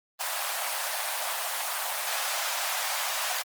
pink high-pass noise, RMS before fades -30 dBFS, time 0.19-3.43 s, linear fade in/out 20 ms, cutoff 620 Hz, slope 48 dB/octave, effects Opus 24 kbps

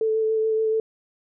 sine tone with vibrato, 440 Hz, A4, in tune, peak -19 dBFS, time 0.01-0.8 s, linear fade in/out 2 ms, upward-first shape sine, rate 7 Hz, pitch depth 14 cents each way, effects none

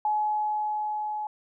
sine tone with level ramp, 848 Hz, G#5, 36 cents sharp, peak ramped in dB -22 to -29 dBFS, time 0.05-1.27 s, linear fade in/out 2 ms, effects none

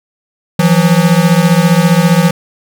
square beating tone pair, 164.4 / 179.4 Hz, E3 / F3, -4 / +47 cents, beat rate 15 Hz, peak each -10 dBFS, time 0.59-2.31 s, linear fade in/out 5 ms, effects none

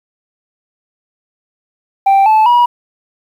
sine tone with pitch steps, 784 / 869.9 / 965.2 Hz, G5 / A5 / B5, 0 / -20 / -40 cents, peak -3 dBFS, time 2.06-2.66 s, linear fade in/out 10 ms, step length 200 ms, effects tanh soft clip ceiling -5 dBFS + 7-bit

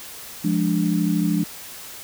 sine chord, D diminished, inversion first, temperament equal, 174.61 / 207.7 / 293.7 Hz, F3 / Ab3 / D4, 0 / 0 / 0 cents, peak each -21 / -23 / -23 dBFS, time 0.44-1.44 s, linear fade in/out 10 ms, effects white hiss -38 dBFS RMS until 2.03 s

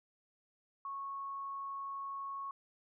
sine tone, 1102 Hz, C#6, 11 cents flat, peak -39 dBFS, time 0.85-2.51 s, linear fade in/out 2 ms, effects none

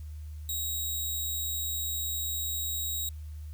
5% pulse tone, 3815 Hz, A#7, 39 cents sharp, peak -23 dBFS, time 0.49-3.09 s, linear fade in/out 2 ms, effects added 76 Hz sine -38 dBFS peak until 3.53 s + white hiss -63 dBFS RMS until 3.53 s

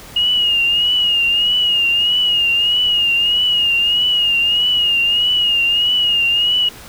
sine tone with vibrato, 2865 Hz, F7, 44 cents sharp, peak -12 dBFS, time 0.16-6.69 s, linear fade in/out 5 ms, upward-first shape triangle, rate 1.6 Hz, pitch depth 67 cents each way, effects pink hiss -37 dBFS RMS until 6.88 s

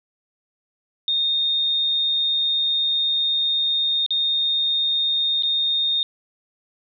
sine tone with dropouts, 3676 Hz, A#7, 25 cents flat, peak -18 dBFS, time 1.08-6.03 s, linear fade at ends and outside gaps 1 ms, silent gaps 4.063-4.106 / 5.424-5.433 s, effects none

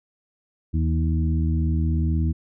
harmonic tone with a mistuned harmonic, 79.4 Hz, D#2, 36 cents sharp, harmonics 1 / 2 / 3 / 4, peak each -20 / -26 / -30 / -32 dBFS, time 0.73-2.33 s, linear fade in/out 20 ms, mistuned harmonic 2, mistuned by +30 cents, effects none

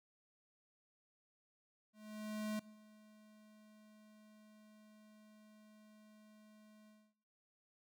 square tone with ADSR envelope, 213.7 Hz, G#3, 50 cents sharp, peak -38 dBFS, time 1.93-7.14 s, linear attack 660 ms, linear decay 5 ms, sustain -24 dB, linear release 260 ms, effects noise-tail reverb RT60 0.8 s tail -22 dB re dry

